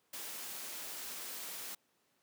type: noise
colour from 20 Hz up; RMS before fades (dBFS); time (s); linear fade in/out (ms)
white; -44; 0.13-1.75; 5
effects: pink hiss -75 dBFS RMS until 2.22 s + high-pass 200 Hz 12 dB/octave